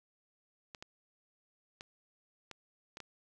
clicks, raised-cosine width 0.2 ms, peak -28 dBFS, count 6, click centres 0.748 / 0.825 / 1.809 / 2.513 / 2.971 / 3.003 s, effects none

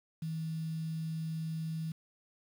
sine tone with quantisation, 160.6 Hz, E3, 45 cents flat, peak -34 dBFS, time 0.22-1.92 s, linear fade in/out 5 ms, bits 9, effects none

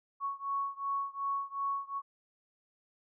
sine beating tone pair, 1108.7 / 1111.4 Hz, C#6 / C#6, 0 / +4 cents, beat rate 2.7 Hz, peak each -35 / -36 dBFS, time 0.2-2.02 s, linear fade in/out 50 ms, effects none

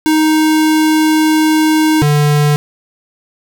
square tone pair in turn, 312 / 147.58 Hz, D#4 / D3, +5 / +9 cents, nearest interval octave + minor second, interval 1296 cents, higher first, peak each -9 dBFS, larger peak neither, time 0.06-2.02 / 2.02-2.56 s, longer first, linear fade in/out 0 ms, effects none

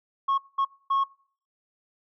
sine tone bursts at uneven times, 1094 Hz, C#6, 23 cents flat, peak -19 dBFS, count 3, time 0.28-0.38 / 0.58-0.65 / 0.9-1.04 s, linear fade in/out 10 ms, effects noise-tail reverb RT60 0.5 s tail -23 dB re dry + tanh soft clip ceiling -19 dBFS

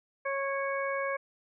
harmonic tone with a mistuned harmonic, 550 Hz, C#5, 14 cents flat, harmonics 1 / 2 / 3 / 4, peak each -32 / -35 / -37 / -38 dBFS, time 0.25-1.17 s, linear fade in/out 10 ms, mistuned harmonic 4, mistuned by +19 cents, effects none

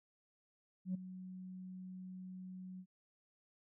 sine tone with ADSR envelope, 185 Hz, F#3, in tune, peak -32 dBFS, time 0.85-2.86 s, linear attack 96 ms, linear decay 10 ms, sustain -14 dB, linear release 67 ms, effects tanh soft clip ceiling -32 dBFS

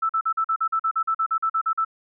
sine tone bursts, 1318.5 Hz, E6, in tune, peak -19 dBFS, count 16, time 0.02-1.849 s, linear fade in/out 10 ms, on 74 ms, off 43 ms, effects none

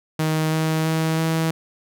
sawtooth tone with pitch steps, 157.1 / 158.65 / 160.22 / 161.8 Hz, D#3 / D#3 / E3 / E3, +17 / +34 / -49 / -32 cents, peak -15 dBFS, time 0.19-1.51 s, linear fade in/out 5 ms, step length 330 ms, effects none

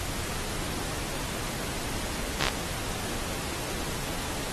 slowing click train, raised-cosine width 0.2 ms, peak -7 dBFS, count 6, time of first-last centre 2.41-2.484 s, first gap 14 ms, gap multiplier 1.03, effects pink hiss -34 dBFS RMS until 4.52 s + AAC 32 kbps

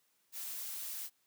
blue noise, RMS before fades -42 dBFS, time 0.32-1.1 s, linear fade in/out 50 ms, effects white hiss -75 dBFS RMS until 1.26 s + high-pass 100 Hz 12 dB/octave

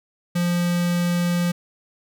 square tone with notch filter, 174.61 Hz, F3, in tune, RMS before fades -21 dBFS, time 0.35-1.52 s, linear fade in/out 10 ms, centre 740 Hz, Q 1.4, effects none

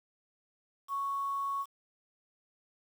sine tone with quantisation, 1108.7 Hz, C#6, in tune, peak -31 dBFS, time 0.88-1.66 s, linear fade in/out 50 ms, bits 9, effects none

